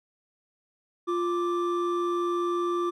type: tone pair together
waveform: triangle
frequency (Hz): 349.2 / 1174.7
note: F4 / D6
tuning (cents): 0 / 0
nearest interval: octave + major sixth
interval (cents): 2100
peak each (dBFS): -24 / -28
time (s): 1.07-2.91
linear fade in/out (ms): 20
effects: none